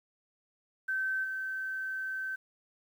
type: tone with level steps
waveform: sine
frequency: 1542 Hz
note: G6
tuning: 29 cents flat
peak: -29 / -33 dBFS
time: 0.88-2.36 s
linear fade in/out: 10 ms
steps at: 1.23 s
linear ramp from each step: 20 ms
effects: 10-bit